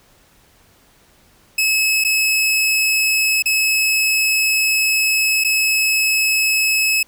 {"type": "tone with dropouts", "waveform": "sawtooth", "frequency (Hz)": 2584, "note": "E7", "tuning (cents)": -35, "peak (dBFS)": -11, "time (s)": [1.58, 7.03], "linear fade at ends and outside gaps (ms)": 5, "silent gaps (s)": [[2.04, 2.047], [3.424, 3.457], [5.439, 5.446]], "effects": ["pink hiss -53 dBFS RMS until 7.07 s"]}